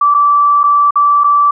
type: tone with dropouts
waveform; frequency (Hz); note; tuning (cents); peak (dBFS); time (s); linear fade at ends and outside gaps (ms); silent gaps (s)
sine; 1161; D6; -20; -6; 0.01-1.51; 5; 0.142-0.146 / 0.633-0.638 / 0.908-0.956 / 1.237-1.242
effects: none